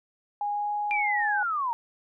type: tone with pitch glide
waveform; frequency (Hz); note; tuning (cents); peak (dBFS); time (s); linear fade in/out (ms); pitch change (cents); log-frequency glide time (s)
sine; 823 to 830.2; G#5 to G#5; -16 to -1; -26; 0.41-1.43; 2; +15; 0.52-0.72
type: linear sweep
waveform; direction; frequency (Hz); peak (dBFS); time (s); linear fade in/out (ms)
sine; down; 2400 to 902; -25; 0.91-1.73; 0
effects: none